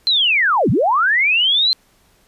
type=linear two-way sweep; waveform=sine; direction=down then up; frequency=4168 to 95.5 to 4168 Hz; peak=-12 dBFS; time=0.07-1.73 s; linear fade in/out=0 ms; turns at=0.7 s; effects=pink hiss -56 dBFS RMS until 2.27 s + resampled to 32000 Hz